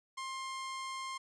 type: tone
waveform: sawtooth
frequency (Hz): 1059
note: C6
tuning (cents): +21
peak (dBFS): -35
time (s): 0.17-1.18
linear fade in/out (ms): 10
effects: resampled to 22050 Hz